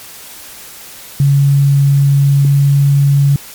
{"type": "tone pair in turn", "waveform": "sine", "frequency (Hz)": [140, 140.64], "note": ["C#3", "C#3"], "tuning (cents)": [18, 25], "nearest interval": "unison", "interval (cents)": 7, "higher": "second", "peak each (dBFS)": -6, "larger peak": "neither", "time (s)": [[1.2, 2.45], [2.45, 3.36]], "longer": "first", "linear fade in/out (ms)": 2, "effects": ["white hiss -33 dBFS RMS until 3.54 s", "MP3 96 kbps"]}